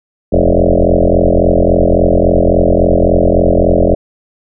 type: tone with frequency modulation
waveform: sine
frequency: 309.7 Hz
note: D#4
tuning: 8 cents flat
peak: -6 dBFS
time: 0.32-3.95 s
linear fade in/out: 10 ms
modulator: 43.6 Hz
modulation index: 7.5
effects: none